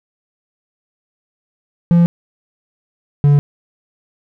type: tone pair in turn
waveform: triangle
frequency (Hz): 171.4 / 144.13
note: F3 / D3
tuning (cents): -32 / -32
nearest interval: minor third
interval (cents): 300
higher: first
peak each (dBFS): -5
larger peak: neither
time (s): 1.91-2.06 / 3.24-3.39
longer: neither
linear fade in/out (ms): 0
effects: none